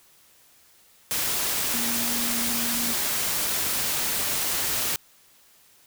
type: tone in noise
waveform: sine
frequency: 235.8 Hz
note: A#3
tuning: 20 cents sharp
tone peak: -32 dBFS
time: 1.74-2.93 s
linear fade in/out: 0 ms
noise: white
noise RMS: -26 dBFS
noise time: 1.11-4.96 s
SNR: -9 dB
effects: white hiss -57 dBFS RMS until 5.86 s